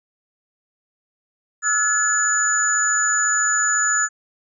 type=tone cluster; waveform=sine; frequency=1308 / 1422 / 1700 / 6930 Hz; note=E6 / F6 / G#6 / A8; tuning=-14 / +31 / +40 / -27 cents; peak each=-25 / -25 / -22 / -19 dBFS; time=1.62-4.09 s; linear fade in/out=50 ms; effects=none